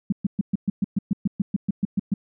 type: tone bursts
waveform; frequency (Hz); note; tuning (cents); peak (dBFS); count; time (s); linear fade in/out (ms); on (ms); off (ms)
sine; 198; G3; +18; -17; 15; 0.1-2.14; 5; 24; 120
effects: none